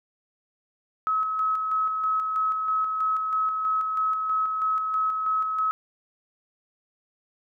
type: tone with tremolo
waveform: sine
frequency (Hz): 1284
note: E6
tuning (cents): -46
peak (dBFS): -21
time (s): 1.07-5.71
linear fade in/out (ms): 0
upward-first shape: square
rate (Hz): 3.1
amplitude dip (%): 35
effects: none